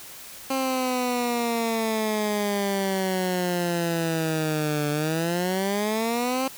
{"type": "exponential two-way sweep", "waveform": "15% pulse", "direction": "down then up", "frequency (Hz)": [267.9, 146.83, 267.9], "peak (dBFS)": -17, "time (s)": [0.5, 6.48], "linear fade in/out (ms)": 5, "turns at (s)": 4.9, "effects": ["white hiss -42 dBFS RMS until 6.57 s"]}